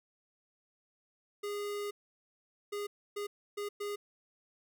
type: tone bursts at uneven times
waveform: square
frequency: 410.2 Hz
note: G#4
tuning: 21 cents flat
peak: -36 dBFS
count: 5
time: 1.43-1.91 / 2.72-2.87 / 3.16-3.27 / 3.57-3.69 / 3.8-3.96 s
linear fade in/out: 10 ms
effects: none